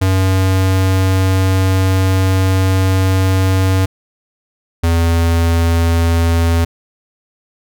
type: tone pair in turn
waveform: square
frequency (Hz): 94.6 / 83.67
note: F#2 / E2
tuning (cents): +39 / +26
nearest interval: major second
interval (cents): 213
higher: first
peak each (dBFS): -11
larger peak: neither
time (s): 0.01-3.86 / 4.83-6.65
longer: first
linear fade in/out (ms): 10
effects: none